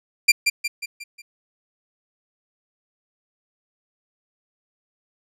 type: tone with echo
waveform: sawtooth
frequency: 2377 Hz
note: D7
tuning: 20 cents sharp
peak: -6 dBFS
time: 0.28-0.32 s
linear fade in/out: 10 ms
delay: 180 ms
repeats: 5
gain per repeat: -6 dB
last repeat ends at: 1.22 s
effects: low-pass 11000 Hz 12 dB/octave